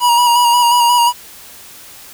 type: tone with vibrato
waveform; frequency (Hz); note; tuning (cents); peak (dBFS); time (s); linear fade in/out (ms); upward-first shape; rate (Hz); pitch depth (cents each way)
square; 959; A#5; +49; -9; 0-1.13; 50; square; 5.6; 26
effects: white hiss -37 dBFS RMS until 2.13 s